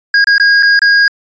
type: tone with dropouts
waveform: square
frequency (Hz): 1634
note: G#6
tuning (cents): -29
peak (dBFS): -6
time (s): 0.14-1.08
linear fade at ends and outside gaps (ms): 2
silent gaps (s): 0.243-0.271 / 0.381-0.399 / 0.626-0.63 / 0.792-0.818
effects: resampled to 16000 Hz